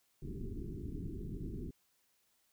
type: low-pass noise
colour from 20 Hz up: pink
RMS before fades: -42 dBFS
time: 0.22-1.71 s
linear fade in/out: 5 ms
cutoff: 410 Hz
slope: 96 dB/octave
effects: white hiss -75 dBFS RMS until 2.52 s

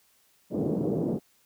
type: band-pass noise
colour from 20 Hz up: pink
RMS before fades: -28 dBFS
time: 0.5-1.2 s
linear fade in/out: 50 ms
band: 150 to 490 Hz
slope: 24 dB/octave
effects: white hiss -65 dBFS RMS until 1.45 s

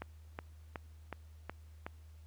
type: click train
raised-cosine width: 0.5 ms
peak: -25 dBFS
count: 6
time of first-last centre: 0.02-1.865 s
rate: 2.71 Hz
effects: added 78 Hz sine -52 dBFS peak until 2.26 s + pink hiss -70 dBFS RMS until 2.26 s

